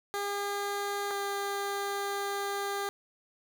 15% pulse tone pair in turn, 404 / 400.5 Hz, G#4 / G4, -48 / +37 cents, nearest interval unison, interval 15 cents, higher first, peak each -25 dBFS, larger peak neither, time 0.14-1.11 / 1.11-2.89 s, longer second, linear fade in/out 0 ms, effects none

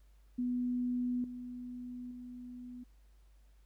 sine tone with level steps, 246.9 Hz, B3, in tune, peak -31 / -41 / -44 dBFS, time 0.38-2.84 s, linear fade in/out 10 ms, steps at 1.24 / 2.11 s, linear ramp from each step 2 ms, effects added 50 Hz sine -59 dBFS peak until 3.65 s + pink hiss -75 dBFS RMS until 3.65 s

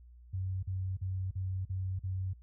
sine tone bursts, 94 Hz, F#2, 28 cents sharp, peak -32 dBFS, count 6, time 0.33-2.335 s, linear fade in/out 10 ms, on 300 ms, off 41 ms, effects added 60 Hz sine -52 dBFS peak until 2.42 s

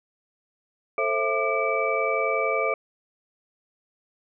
sine tone cluster, 442.2 / 533 / 664 / 1196 / 2303 Hz, A4 / C5 / E5 / D6 / D7, +9 / +32 / +12 / +31 / -34 cents, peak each -28 dBFS, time 0.98-2.74 s, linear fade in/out 2 ms, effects none

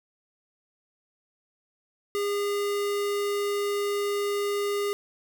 square tone, 406.9 Hz, G#4, 35 cents flat, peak -26 dBFS, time 2.15-4.93 s, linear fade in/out 0 ms, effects none

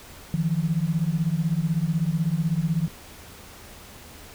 sine beating tone pair, 155.2 / 171.2 Hz, D#3 / F3, -4 / -34 cents, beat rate 16 Hz, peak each -24 dBFS, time 0.34-2.88 s, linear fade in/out 0 ms, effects added 79 Hz sine -53 dBFS peak until 4.34 s + pink hiss -45 dBFS RMS until 4.34 s

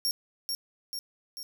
sawtooth tone with echo, 5530 Hz, F8, 18 cents flat, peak -23 dBFS, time 0.05-0.11 s, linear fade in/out 0 ms, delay 440 ms, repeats 3, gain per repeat -4 dB, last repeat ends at 1.43 s, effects none

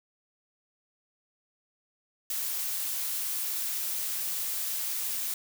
blue noise, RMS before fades -32 dBFS, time 2.3-5.34 s, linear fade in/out 2 ms, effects none

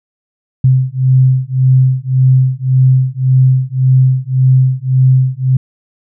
sine beating tone pair, 129.2 / 131 Hz, C3 / C3, -21 / +2 cents, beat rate 1.8 Hz, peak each -10 dBFS, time 0.64-5.57 s, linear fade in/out 5 ms, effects none

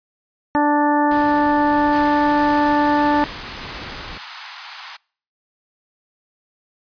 harmonic tone, 293.7 Hz, D4, in tune, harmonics 1 / 2 / 3 / 4 / 5 / 6, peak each -17 / -23 / -17 / -27 / -31 / -27 dBFS, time 0.55-3.24 s, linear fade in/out 0 ms
pink noise with tremolo, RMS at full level -33 dBFS, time 1.11-4.18 s, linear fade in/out 2 ms, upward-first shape sine, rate 1.6 Hz, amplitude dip 25%
pink high-pass noise, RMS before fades -34 dBFS, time 1.92-4.97 s, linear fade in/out 10 ms, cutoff 830 Hz, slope 48 dB/octave
effects noise-tail reverb RT60 0.5 s tail -26 dB re dry + resampled to 11025 Hz

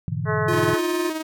sine chord, E dominant seventh, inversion first, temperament equal, 103.83 / 123.47 / 146.83 / 164.81 Hz, G#2 / B2 / D3 / E3, 0 / 0 / 0 / 0 cents, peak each -29 dBFS, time 0.08-0.74 s, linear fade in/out 0 ms
harmonic tone, 214.3 Hz, A3, 45 cents flat, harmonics 2 / 3 / 4 / 5 / 6 / 7 / 8 / 9, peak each -25 / -29 / -34 / -28 / -33 / -29 / -34 / -34 dBFS, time 0.25-0.8 s, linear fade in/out 50 ms
square tone, 351 Hz, F4, 9 cents sharp, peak -23 dBFS, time 0.48-1.1 s, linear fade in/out 5 ms
sawtooth tone with tremolo, 315.8 Hz, D#4, 26 cents sharp, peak -20 dBFS, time 0.52-1.23 s, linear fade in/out 20 ms, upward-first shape sine, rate 19 Hz, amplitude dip 50%
effects none

